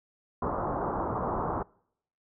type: low-pass noise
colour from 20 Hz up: white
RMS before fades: -31 dBFS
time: 0.42-1.63 s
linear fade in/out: 5 ms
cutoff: 1200 Hz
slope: 48 dB/octave
effects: noise-tail reverb RT60 0.7 s tail -26 dB re dry